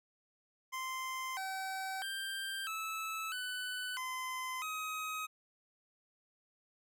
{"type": "tone with pitch steps", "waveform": "25% pulse", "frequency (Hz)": [1041, 766, 1579, 1307, 1497, 1028, 1263], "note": ["C6", "G5", "G6", "E6", "F#6", "C6", "D#6"], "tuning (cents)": [-9, -40, 12, -15, 20, -31, 26], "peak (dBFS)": -34, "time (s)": [0.72, 5.27], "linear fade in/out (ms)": 20, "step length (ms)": 650, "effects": []}